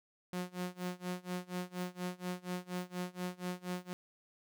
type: tone with tremolo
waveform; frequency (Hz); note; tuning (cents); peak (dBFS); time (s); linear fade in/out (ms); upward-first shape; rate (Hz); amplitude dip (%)
sawtooth; 180.2; F#3; -45; -31; 0.33-3.93; 0; sine; 4.2; 95
effects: none